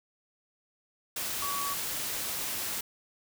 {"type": "tone in noise", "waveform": "sine", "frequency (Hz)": 1132, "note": "C#6", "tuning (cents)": 36, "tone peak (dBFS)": -33, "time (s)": [1.42, 1.74], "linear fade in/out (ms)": 5, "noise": "white", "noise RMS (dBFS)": -34, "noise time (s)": [1.16, 2.81], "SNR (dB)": -2, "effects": []}